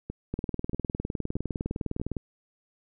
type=two click trains; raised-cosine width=3 ms; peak=-17 / -21 dBFS; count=37 / 4; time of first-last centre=0.34-2.167 / 0.1-1.999 s; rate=19.7 / 1.58 Hz; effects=none